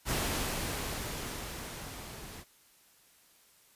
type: noise with level ramp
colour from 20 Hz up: pink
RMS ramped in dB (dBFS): -31 to -47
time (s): 0.05-2.45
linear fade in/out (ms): 50
effects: white hiss -63 dBFS RMS until 3.75 s + resampled to 32000 Hz